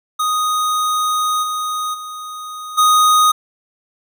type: tone with level steps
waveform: square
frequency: 1244 Hz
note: D#6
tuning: 1 cent flat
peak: -16 / -20 / -28 / -10 dBFS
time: 0.19-3.32 s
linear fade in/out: 10 ms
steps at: 1.42 / 1.93 / 2.77 s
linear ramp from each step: 20 ms
effects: none